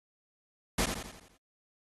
pink noise with echo, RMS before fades -29 dBFS, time 0.78-0.86 s, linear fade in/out 5 ms, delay 85 ms, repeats 6, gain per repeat -6 dB, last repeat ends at 1.37 s, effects AAC 32 kbps

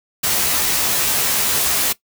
white noise with comb filter, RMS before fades -18 dBFS, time 0.23-1.93 s, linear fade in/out 10 ms, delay 14 ms, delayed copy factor +0.8, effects noise-tail reverb RT60 0.1 s tail -18 dB re dry

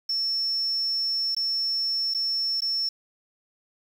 sine tone with dropouts, 5400 Hz, E8, 41 cents sharp, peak -22 dBFS, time 0.09-2.89 s, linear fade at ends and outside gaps 5 ms, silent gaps 1.349-1.365 / 2.139-2.146 / 2.606-2.619 s, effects tanh soft clip ceiling -20 dBFS + 8-bit

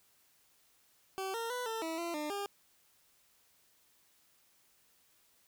20% pulse tone with pitch steps, 383.1 / 459.6 / 495 / 448.5 / 325 / 340.3 / 300.2 / 402.7 Hz, G4 / A#4 / B4 / A4 / E4 / F4 / D4 / G4, -40 / -25 / +4 / +33 / -24 / -45 / +38 / +47 cents, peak -31 dBFS, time 1.18-2.46 s, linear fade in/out 0 ms, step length 160 ms, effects white hiss -69 dBFS RMS until 5.47 s

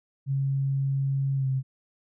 sine tone with pitch glide, 136.7 to 132.5 Hz, C#3 to C3, -24 to +22 cents, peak -23 dBFS, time 0.26-1.63 s, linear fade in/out 50 ms, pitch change -54 cents, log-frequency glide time 1.36-1.47 s, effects none

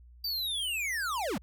square linear sweep, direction down, 4699 to 147.8 Hz, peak -31 dBFS, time 0.24-1.38 s, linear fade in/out 5 ms, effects added 60 Hz sine -51 dBFS peak until 1.42 s

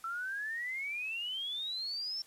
sine exponential sweep, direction up, 1322 to 5440 Hz, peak -35 dBFS, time 0.04-2.22 s, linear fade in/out 2 ms, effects white hiss -60 dBFS RMS until 2.26 s + low-pass 12000 Hz 12 dB/octave

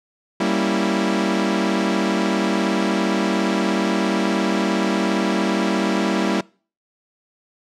sawtooth chord, G diminished seventh, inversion none, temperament equal, 196 / 233.1 / 277.2 / 329.6 Hz, G3 / Bb3 / Db4 / Fb4, 0 / 0 / 0 / 0 cents, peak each -18 / -20 / -23 / -19 dBFS, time 0.4-6.41 s, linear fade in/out 5 ms, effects noise-tail reverb RT60 0.4 s tail -24 dB re dry + low-pass 6000 Hz 12 dB/octave

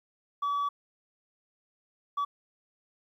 sine tone bursts at uneven times, 1143 Hz, D6, 47 cents flat, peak -24 dBFS, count 2, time 0.42-0.69 / 2.17-2.25 s, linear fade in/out 10 ms, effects tanh soft clip ceiling -26 dBFS + 11-bit

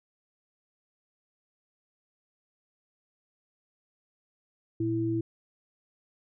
sine tone pair together, 116.34 / 330 Hz, A#2 / E4, -3 / +2 cents, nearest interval octave + tritone, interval 1805 cents, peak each -31 / -27 dBFS, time 4.8-5.21 s, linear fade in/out 5 ms, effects none

